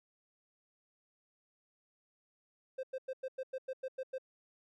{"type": "tone bursts", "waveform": "triangle", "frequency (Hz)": 523.3, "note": "C5", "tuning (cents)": 0, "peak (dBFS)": -34, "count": 10, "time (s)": [2.78, 4.183], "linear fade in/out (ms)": 10, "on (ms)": 53, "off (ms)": 97, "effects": []}